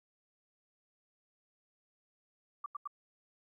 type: tone bursts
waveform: sine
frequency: 1166 Hz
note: D6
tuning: 13 cents flat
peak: -36 dBFS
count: 3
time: 2.64-2.875 s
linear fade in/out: 5 ms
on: 21 ms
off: 86 ms
effects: 13-bit